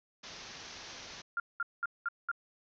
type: low-pass noise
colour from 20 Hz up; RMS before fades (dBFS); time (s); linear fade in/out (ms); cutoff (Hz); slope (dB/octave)
white; -48; 0.23-1.22; 10; 6300; 96
type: tone bursts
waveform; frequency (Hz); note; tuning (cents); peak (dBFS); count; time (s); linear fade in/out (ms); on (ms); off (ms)
sine; 1396.9; F6; 0; -30; 5; 1.37-2.315; 2; 29; 200
effects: none